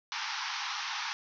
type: band-pass noise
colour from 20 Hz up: pink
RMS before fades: -36 dBFS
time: 0.12-1.13 s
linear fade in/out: 0 ms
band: 810 to 6000 Hz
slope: 96 dB/octave
effects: none